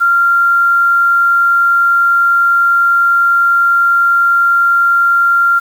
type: tone with quantisation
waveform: sine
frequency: 1385 Hz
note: F6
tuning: 15 cents flat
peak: -7 dBFS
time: 0-5.6 s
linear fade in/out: 20 ms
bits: 6
effects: none